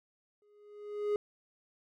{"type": "tone with exponential growth", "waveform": "triangle", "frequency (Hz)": 415.3, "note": "G#4", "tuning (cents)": 0, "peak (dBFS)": -24, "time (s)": [0.42, 1.16], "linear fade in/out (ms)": 1, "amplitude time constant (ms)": 160, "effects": []}